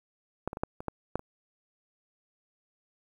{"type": "clicks", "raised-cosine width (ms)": 1, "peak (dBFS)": [-16, -23, -23, -14, -25, -17, -14, -29], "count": 8, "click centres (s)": [0.476, 0.531, 0.571, 0.635, 0.805, 0.883, 1.156, 1.194], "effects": ["9-bit"]}